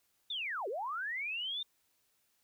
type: linear two-way sweep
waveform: sine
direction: down then up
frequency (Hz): 3664 to 364.1 to 3664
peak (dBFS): -35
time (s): 0.3-1.63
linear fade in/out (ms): 5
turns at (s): 0.68
effects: white hiss -75 dBFS RMS until 2.43 s